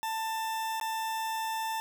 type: tone with dropouts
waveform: 40% pulse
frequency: 889 Hz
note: A5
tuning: 18 cents sharp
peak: -30 dBFS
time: 0.03-1.8 s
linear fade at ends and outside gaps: 0 ms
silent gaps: 0.799-0.812 s
effects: none